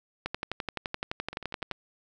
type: two click trains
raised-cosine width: 0.3 ms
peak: -24 / -15 dBFS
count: 5 / 18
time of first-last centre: 1.33-1.718 / 0.26-1.713 s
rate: 10.3 / 11.7 Hz
effects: none